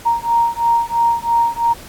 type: beating tone pair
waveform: sine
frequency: 931 / 934 Hz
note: A#5 / A#5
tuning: -2 / +3 cents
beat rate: 3 Hz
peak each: -16 dBFS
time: 0.05-1.74 s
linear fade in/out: 20 ms
effects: pink hiss -38 dBFS RMS until 1.88 s + AAC 64 kbps